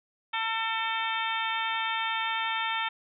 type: harmonic tone with a mistuned harmonic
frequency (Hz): 449.3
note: A4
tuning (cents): +36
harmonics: 2 / 3 / 4 / 5 / 6 / 7 / 8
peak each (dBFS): -32 / -34 / -35 / -36 / -37 / -37 / -38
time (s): 0.33-2.89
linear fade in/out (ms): 10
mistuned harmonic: 6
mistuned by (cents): -42
effects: none